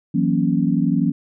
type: chord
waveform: sine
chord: F# dominant seventh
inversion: third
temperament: equal with one note detuned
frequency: 164.81 / 185 / 236.2 / 277.2 Hz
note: E3 / F#3 / A#3 / C#4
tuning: 0 / 0 / +23 / 0 cents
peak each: -21 dBFS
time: 0.14-1.12 s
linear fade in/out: 10 ms
effects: none